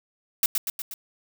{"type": "noise with echo", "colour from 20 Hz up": "blue", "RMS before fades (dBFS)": -20, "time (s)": [0.43, 0.46], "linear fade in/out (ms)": 2, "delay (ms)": 120, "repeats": 4, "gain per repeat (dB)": -4, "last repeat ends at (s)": 0.94, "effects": []}